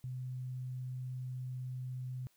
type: tone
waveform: sine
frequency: 127.4 Hz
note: C3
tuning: 46 cents flat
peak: -38 dBFS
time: 0.04-2.27 s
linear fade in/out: 0 ms
effects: white hiss -72 dBFS RMS until 2.36 s